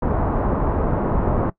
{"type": "low-pass noise", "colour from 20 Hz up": "pink", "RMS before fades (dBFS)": -20, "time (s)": [0.02, 1.5], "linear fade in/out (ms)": 5, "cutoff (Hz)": 1100, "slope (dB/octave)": 24, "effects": ["noise-tail reverb RT60 0.1 s tail -19 dB re dry"]}